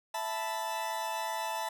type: chord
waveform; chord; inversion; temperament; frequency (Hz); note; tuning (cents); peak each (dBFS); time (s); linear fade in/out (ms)
40% pulse; E suspended fourth; none; equal; 659.3 / 880 / 987.8; E5 / A5 / B5; 0 / 0 / 0; -39 / -34 / -38; 0.14-1.69; 5
effects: none